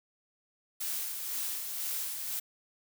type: noise with tremolo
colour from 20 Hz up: blue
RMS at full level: -34 dBFS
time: 0.8-2.4 s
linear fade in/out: 10 ms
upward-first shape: sine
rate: 2 Hz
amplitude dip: 40%
effects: none